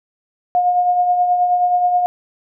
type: tone with tremolo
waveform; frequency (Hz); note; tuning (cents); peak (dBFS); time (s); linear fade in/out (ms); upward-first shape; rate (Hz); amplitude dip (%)
sine; 716; F5; +43; -10; 0.55-2.06; 0; triangle; 9.4; 50
effects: none